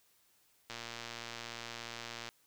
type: click train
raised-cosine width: 0.2 ms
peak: -25 dBFS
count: 187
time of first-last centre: 0.7-2.29 s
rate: 117 Hz
effects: white hiss -70 dBFS RMS until 2.46 s